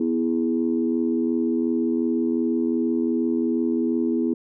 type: chord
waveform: sine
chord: E major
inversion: second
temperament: equal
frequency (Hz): 246.9 / 329.6 / 415.3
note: B3 / E4 / G#4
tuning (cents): 0 / 0 / 0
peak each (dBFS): -22 / -23 / -28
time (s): 0-4.34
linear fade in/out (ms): 5
effects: tanh soft clip ceiling -10 dBFS